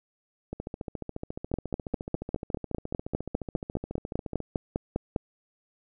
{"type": "two click trains", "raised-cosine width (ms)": 2, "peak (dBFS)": [-21, -13], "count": [56, 19], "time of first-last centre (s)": [[0.53, 4.403], [1.54, 5.162]], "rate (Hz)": [14.2, 4.97], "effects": []}